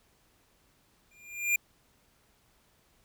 square tone with exponential growth, 2400 Hz, D7, 37 cents sharp, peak -22 dBFS, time 1.11-1.56 s, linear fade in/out 5 ms, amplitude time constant 96 ms, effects pink hiss -67 dBFS RMS until 3.04 s

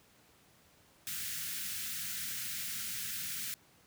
white band-stop noise, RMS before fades -39 dBFS, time 1.07-3.54 s, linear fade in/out 0 ms, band 230 to 1400 Hz, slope 48 dB/octave, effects pink hiss -64 dBFS RMS until 3.86 s + high-pass 80 Hz 12 dB/octave

